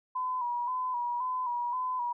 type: tone with vibrato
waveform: sine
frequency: 987.8 Hz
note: B5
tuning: in tune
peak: -29 dBFS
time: 0.15-2.13 s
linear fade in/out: 10 ms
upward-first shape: square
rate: 1.9 Hz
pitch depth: 45 cents each way
effects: none